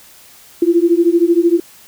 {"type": "beating tone pair", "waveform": "sine", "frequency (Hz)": [335.1, 348.1], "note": ["E4", "F4"], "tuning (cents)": [29, -6], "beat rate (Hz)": 13, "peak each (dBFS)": -12, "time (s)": [0.62, 1.6], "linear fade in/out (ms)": 5, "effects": ["white hiss -43 dBFS RMS until 1.87 s"]}